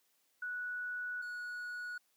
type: tone pair in turn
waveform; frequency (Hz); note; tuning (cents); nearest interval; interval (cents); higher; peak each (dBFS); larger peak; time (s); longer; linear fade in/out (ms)
sine / triangle; 1473 / 1462; F#6 / F#6; -8 / -21; unison; 13; first; -37 / -38; first; 0.42-1.22 / 1.22-1.98; first; 5
effects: white hiss -75 dBFS RMS until 2.16 s + high-pass 200 Hz 12 dB/octave